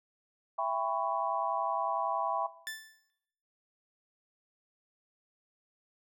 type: chord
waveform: sine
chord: C# half-diminished seventh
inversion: first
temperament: just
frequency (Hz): 665.2 / 798.3 / 997.9 / 1108.7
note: E5 / G5 / B5 / C#6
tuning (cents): +16 / +31 / +18 / 0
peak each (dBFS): -35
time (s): 0.58-2.47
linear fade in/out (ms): 10
type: tone with exponential decay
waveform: sawtooth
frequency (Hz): 1760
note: A6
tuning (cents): 0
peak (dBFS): -31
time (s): 2.67-3.1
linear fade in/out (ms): 0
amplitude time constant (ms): 93
effects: noise-tail reverb RT60 0.8 s tail -18 dB re dry